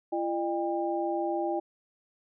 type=tone cluster; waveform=sine; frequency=340.2 / 607 / 800 Hz; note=F4 / D#5 / G5; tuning=-45 / -43 / +35 cents; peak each=-30 / -33 / -32 dBFS; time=0.12-1.6 s; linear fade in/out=10 ms; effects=none